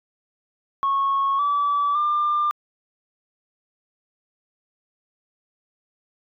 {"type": "tone with pitch steps", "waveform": "sine", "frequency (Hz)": [1099, 1152, 1195], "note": ["C#6", "D6", "D6"], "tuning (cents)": [-15, -34, 30], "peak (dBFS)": -17, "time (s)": [0.83, 2.51], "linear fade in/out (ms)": 0, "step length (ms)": 560, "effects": ["tanh soft clip ceiling -15 dBFS"]}